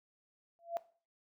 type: tone with exponential growth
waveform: sine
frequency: 679 Hz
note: F5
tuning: 49 cents flat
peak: -30 dBFS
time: 0.59-0.77 s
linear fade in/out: 0 ms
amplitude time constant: 39 ms
effects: noise-tail reverb RT60 0.4 s tail -17 dB re dry